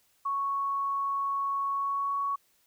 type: tone with pitch glide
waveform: sine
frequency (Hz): 1108.7 to 1117.7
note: C#6 to C#6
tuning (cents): 0 to +14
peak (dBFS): -27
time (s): 0.25-2.36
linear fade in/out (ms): 10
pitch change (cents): +14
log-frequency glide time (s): 1.71-2.16
effects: white hiss -68 dBFS RMS until 2.66 s